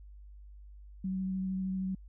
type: tone with vibrato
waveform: sine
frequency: 188.6 Hz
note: F#3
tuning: 33 cents sharp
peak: -31 dBFS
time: 1.04-1.95 s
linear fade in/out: 5 ms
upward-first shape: triangle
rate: 13 Hz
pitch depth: 16 cents each way
effects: added 50 Hz sine -48 dBFS peak until 2.08 s